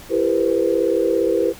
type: tone cluster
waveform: sine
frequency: 336 / 397.5 / 472.8 / 510 Hz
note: E4 / G4 / A#4 / C5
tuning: +33 / +24 / +24 / -44 cents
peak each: -21 dBFS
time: 0.09-1.54 s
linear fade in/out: 50 ms
effects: pink hiss -41 dBFS RMS until 1.59 s